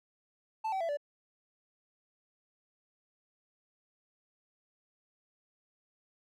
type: tone with pitch steps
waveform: triangle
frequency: 880 / 766.1 / 666.9 / 580.6 Hz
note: A5 / G5 / E5 / D5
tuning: 0 / -40 / +20 / -20 cents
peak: -29 dBFS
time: 0.64-0.972 s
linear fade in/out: 10 ms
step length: 83 ms
effects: none